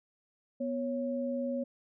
sine tone pair together, 245.9 / 552 Hz, B3 / C#5, -7 / -7 cents, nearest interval octave + major second, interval 1400 cents, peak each -33 / -34 dBFS, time 0.6-1.64 s, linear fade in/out 10 ms, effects none

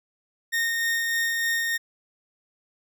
40% pulse tone with tremolo, 1843 Hz, A#6, 20 cents flat, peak -21 dBFS, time 0.52-1.78 s, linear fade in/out 20 ms, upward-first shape sine, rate 3.3 Hz, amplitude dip 25%, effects none

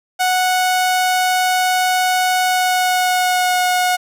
sawtooth tone with pitch glide, 737 to 727.7 Hz, F#5 to F#5, -7 to -29 cents, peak -10 dBFS, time 0.19-3.97 s, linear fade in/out 20 ms, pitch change -22 cents, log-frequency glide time 2.42-3.66 s, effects none

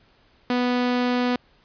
sawtooth tone, 246.9 Hz, B3, in tune, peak -16 dBFS, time 0.5-1.36 s, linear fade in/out 2 ms, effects pink hiss -59 dBFS RMS until 1.64 s + resampled to 11025 Hz

